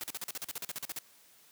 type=noise bursts; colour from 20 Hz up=white; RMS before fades=-38 dBFS; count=15; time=0.01-0.988 s; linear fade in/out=0 ms; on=26 ms; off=42 ms; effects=white hiss -61 dBFS RMS until 1.51 s + high-pass 100 Hz 12 dB/octave